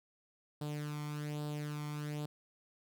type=tone with flanger; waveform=sawtooth; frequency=148.8 Hz; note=D3; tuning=23 cents sharp; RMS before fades=-40 dBFS; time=0.61-2.26 s; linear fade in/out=5 ms; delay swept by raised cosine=0.23 to 0.92 ms; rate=1.2 Hz; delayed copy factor=+0.65; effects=none